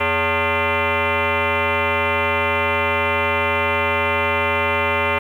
sine tone with frequency modulation, 743 Hz, F#5, 7 cents sharp, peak -16 dBFS, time 0-5.19 s, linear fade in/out 10 ms, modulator 328 Hz, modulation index 5.9, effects 8-bit

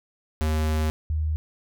square / sine tone pair in turn, 77.78 / 77.45 Hz, D#2 / D#2, 0 / -7 cents, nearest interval unison, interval 7 cents, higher first, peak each -22 dBFS, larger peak neither, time 0.41-0.9 / 1.1-1.36 s, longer first, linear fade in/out 0 ms, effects none

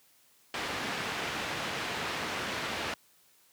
white low-pass noise, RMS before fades -35 dBFS, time 0.54-2.94 s, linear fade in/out 2 ms, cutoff 2600 Hz, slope 12 dB/octave, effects white hiss -64 dBFS RMS until 3.52 s + high-pass 80 Hz 12 dB/octave

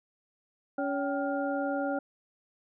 harmonic tone with a mistuned harmonic, 281.4 Hz, C#4, 26 cents sharp, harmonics 1 / 2 / 3 / 5, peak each -32 / -32 / -35 / -38 dBFS, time 0.78-1.99 s, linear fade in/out 5 ms, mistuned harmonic 3, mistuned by -140 cents, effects none

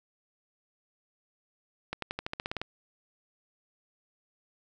accelerating click train, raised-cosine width 0.3 ms, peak -17 dBFS, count 11, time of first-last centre 1.93-2.616 s, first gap 93 ms, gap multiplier 0.93, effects none

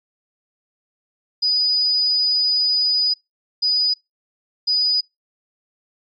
sine tone bursts at uneven times, 4956 Hz, D#8, 8 cents flat, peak -15 dBFS, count 3, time 1.42-3.14 / 3.62-3.94 / 4.67-5.01 s, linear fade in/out 10 ms, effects noise-tail reverb RT60 0.2 s tail -26 dB re dry + MP3 96 kbps

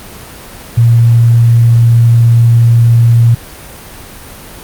sine tone, 117 Hz, A#2, 7 cents sharp, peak -3 dBFS, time 0.77-3.35 s, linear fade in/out 10 ms, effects pink hiss -30 dBFS RMS until 4.63 s + Opus 32 kbps

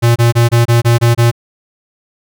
square tone bursts, 117.9 Hz, A#2, 20 cents sharp, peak -7 dBFS, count 8, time 0.02-1.315 s, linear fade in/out 20 ms, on 140 ms, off 25 ms, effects none

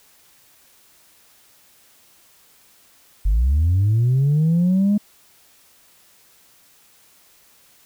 sine linear sweep, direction up, 44.61 to 210 Hz, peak -12 dBFS, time 3.25-4.98 s, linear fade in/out 10 ms, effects tanh soft clip ceiling -12 dBFS + white hiss -54 dBFS RMS until 7.85 s

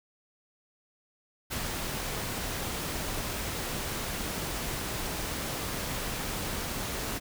pink noise with ADSR envelope, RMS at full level -32 dBFS, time 1.5-7.2 s, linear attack 25 ms, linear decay 71 ms, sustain -2 dB, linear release 31 ms, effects none

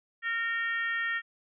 harmonic tone, 460 Hz, A#4, 23 cents flat, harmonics 3 / 4 / 5 / 6 / 7, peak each -36 / -29 / -41 / -45 / -44 dBFS, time 0.22-1.22 s, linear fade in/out 50 ms, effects none

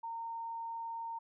sine tone, 918 Hz, A#5, 27 cents flat, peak -38 dBFS, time 0.03-1.19 s, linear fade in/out 10 ms, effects none

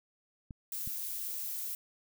clicks, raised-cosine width 5 ms, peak -31 dBFS, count 2, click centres 0.508 / 0.875 s
violet noise, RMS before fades -38 dBFS, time 0.72-1.75 s, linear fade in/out 2 ms
effects none

